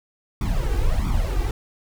brown noise with flanger, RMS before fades -21 dBFS, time 0.41-1.51 s, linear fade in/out 2 ms, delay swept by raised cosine 0.87 to 2.57 ms, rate 1.5 Hz, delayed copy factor +0.85, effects none

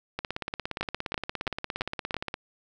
two click trains, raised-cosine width 0.3 ms, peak -15 / -12 dBFS, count 38 / 5, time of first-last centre 0.19-2.341 / 0.81-2.143 s, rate 17.2 / 3 Hz, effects none

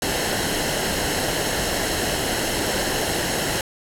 pink noise with comb filter, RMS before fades -23 dBFS, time 0.02-3.61 s, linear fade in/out 2 ms, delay 0.84 ms, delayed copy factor -0.55, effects low-pass 12000 Hz 12 dB/octave

